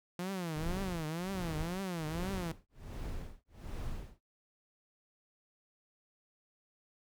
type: tone with vibrato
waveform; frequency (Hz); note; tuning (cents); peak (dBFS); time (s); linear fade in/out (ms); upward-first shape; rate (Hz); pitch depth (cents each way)
sawtooth; 172.9; F3; -17; -32; 0.19-2.52; 2; triangle; 2; 240
type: noise with tremolo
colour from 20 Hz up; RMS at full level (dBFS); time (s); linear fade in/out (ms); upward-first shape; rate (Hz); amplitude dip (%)
brown; -39; 0.56-4.23; 5; sine; 1.3; 100
effects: none